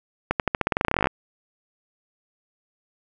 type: accelerating click train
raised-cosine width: 0.5 ms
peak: -5 dBFS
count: 20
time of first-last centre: 0.31-1.071 s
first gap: 88 ms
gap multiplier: 0.9
effects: none